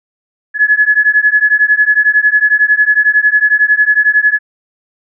sine beating tone pair, 1696 / 1707 Hz, G#6 / G#6, +36 / +47 cents, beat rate 11 Hz, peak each -10 dBFS, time 0.54-4.39 s, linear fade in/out 50 ms, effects none

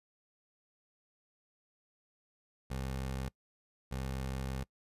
20% pulse tone pair in turn, 65.9 / 65.9 Hz, C2 / C2, +13 / +13 cents, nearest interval unison, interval 0 cents, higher neither, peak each -31 / -31 dBFS, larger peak neither, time 2.7-3.29 / 3.91-4.64 s, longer second, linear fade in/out 10 ms, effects noise-tail reverb RT60 0.1 s tail -24 dB re dry + resampled to 32000 Hz

